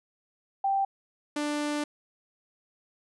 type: tone pair in turn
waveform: sine / sawtooth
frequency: 784 / 295.4 Hz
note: G5 / D4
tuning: 0 / +10 cents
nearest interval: octave + perfect fourth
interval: 1690 cents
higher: first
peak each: -23 / -24 dBFS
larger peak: first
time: 0.64-0.85 / 1.36-1.84 s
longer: second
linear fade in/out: 5 ms
effects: resampled to 24000 Hz